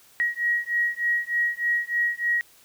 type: beating tone pair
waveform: sine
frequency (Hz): 1898 / 1901.3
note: A#6 / A#6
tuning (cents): +31 / +34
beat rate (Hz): 3.3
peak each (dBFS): -25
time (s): 0.2-2.41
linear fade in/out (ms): 0
effects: white hiss -55 dBFS RMS until 2.64 s